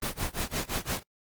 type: noise with tremolo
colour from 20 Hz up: pink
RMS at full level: -29 dBFS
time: 0.02-1.03 s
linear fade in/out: 5 ms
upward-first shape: sine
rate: 5.8 Hz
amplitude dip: 95%
effects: noise-tail reverb RT60 0.1 s tail -24 dB re dry + Opus 24 kbps